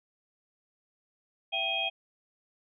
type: tone cluster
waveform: sine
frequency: 668 / 774 / 2501 / 3244 Hz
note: E5 / G5 / D#7 / G#7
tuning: +23 / -22 / +8 / -41 cents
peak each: -37 / -37 / -32 / -31 dBFS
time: 1.52-1.9 s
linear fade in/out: 20 ms
effects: none